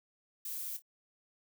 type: noise with echo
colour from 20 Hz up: violet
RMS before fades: -40 dBFS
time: 0.45-0.77 s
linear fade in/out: 5 ms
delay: 26 ms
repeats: 2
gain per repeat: -12 dB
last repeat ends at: 0.822 s
effects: none